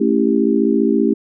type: chord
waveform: sine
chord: A dominant seventh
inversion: none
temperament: just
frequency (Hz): 220 / 275 / 330 / 396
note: A3 / C#4 / E4 / G4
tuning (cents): 0 / -14 / +2 / +18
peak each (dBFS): -17 / -17 / -19 / -18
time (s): 0-1.14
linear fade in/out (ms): 10
effects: none